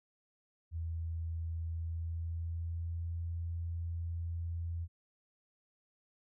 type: tone with pitch glide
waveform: sine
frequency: 82.41 to 84.34 Hz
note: E2 to E2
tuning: 0 to +40 cents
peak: -35 dBFS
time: 0.71-4.88 s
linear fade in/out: 50 ms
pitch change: +40 cents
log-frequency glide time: 1.68-3.14 s
effects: none